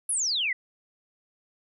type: exponential sweep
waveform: sine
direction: down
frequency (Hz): 11240 to 1923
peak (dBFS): -24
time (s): 0.09-0.53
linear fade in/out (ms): 5
effects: none